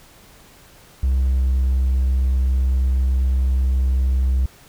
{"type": "tone with pitch glide", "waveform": "triangle", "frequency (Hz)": [65.41, 64.85], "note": ["C2", "C2"], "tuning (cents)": [0, -15], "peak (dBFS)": -12, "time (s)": [1.03, 4.46], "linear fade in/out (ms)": 5, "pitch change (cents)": -15, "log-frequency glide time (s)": [1.24, 1.39], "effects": ["tanh soft clip ceiling -10 dBFS", "pink hiss -48 dBFS RMS until 4.68 s"]}